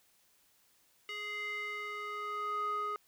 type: tone with band-pass filter sweep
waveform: square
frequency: 416.8 Hz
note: G#4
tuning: 6 cents sharp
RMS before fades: -38 dBFS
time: 1.09-2.96 s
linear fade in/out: 0 ms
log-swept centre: 2500 to 1100 Hz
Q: 4.2
effects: white hiss -69 dBFS RMS until 3.07 s